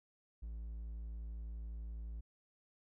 triangle tone, 55.9 Hz, A1, 28 cents sharp, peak -40 dBFS, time 0.42-2.21 s, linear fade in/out 10 ms, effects none

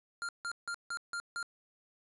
square tone bursts, 1396.9 Hz, F6, in tune, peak -36 dBFS, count 6, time 0.22-1.428 s, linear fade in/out 0 ms, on 68 ms, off 160 ms, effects resampled to 24000 Hz + 11-bit

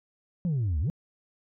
sine exponential two-way sweep, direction down then up, 185 to 69.3 to 185 Hz, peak -22 dBFS, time 0.45-0.9 s, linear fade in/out 0 ms, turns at 0.8 s, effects tanh soft clip ceiling -23 dBFS

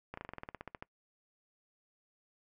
slowing click train, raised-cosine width 0.5 ms, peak -27 dBFS, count 14, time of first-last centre 0.14-0.825 s, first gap 34 ms, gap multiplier 1.07, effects noise-tail reverb RT60 0.1 s tail -23 dB re dry

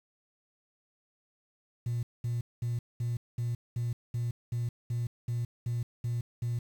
sine tone bursts, 118.9 Hz, A#2, 35 cents sharp, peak -27 dBFS, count 13, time 1.86-6.59 s, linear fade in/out 5 ms, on 170 ms, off 210 ms, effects tanh soft clip ceiling -27 dBFS + 9-bit

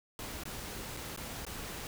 pink noise with dropouts, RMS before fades -42 dBFS, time 0.19-1.87 s, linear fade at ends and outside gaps 1 ms, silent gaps 0.436-0.454 / 0.967-0.971 / 1.163-1.174 / 1.451-1.466 s, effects none

